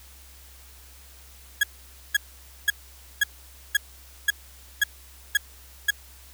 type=tone bursts; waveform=35% pulse; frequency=1661.2 Hz; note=G#6; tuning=in tune; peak=-15 dBFS; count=9; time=1.61-5.906 s; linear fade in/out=5 ms; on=24 ms; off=510 ms; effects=added 65 Hz sine -49 dBFS peak until 6.33 s + white hiss -51 dBFS RMS until 6.33 s